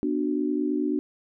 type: chord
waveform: sine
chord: B minor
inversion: none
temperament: just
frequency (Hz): 246.9 / 296.3 / 370.4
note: B3 / D4 / F#4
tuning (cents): 0 / +15 / +2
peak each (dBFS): -29 / -25 / -30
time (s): 0.03-0.99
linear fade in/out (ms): 0
effects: none